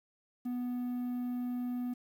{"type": "tone with quantisation", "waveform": "triangle", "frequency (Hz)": 246.4, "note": "B3", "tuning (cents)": -4, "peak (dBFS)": -31, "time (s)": [0.45, 1.94], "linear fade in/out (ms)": 10, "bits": 10, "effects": []}